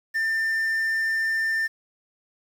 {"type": "tone with quantisation", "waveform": "triangle", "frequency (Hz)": 1793, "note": "A6", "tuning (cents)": 32, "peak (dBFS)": -20, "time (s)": [0.14, 1.68], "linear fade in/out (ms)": 20, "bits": 8, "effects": []}